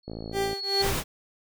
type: tone with exponential growth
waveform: sine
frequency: 4353 Hz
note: C#8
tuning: 32 cents flat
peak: -21 dBFS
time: 0.03-0.82 s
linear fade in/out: 5 ms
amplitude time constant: 170 ms
type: click train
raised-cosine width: 2 ms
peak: -23 dBFS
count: 26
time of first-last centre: 0.08-0.53 s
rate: 55.5 Hz
type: tone with tremolo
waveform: 30% pulse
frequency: 394.5 Hz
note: G4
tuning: 11 cents sharp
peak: -21 dBFS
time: 0.32-0.94 s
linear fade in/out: 50 ms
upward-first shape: triangle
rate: 2.5 Hz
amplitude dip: 100%
type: noise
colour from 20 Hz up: pink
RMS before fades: -28 dBFS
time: 0.8-1.04 s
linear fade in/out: 50 ms
effects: none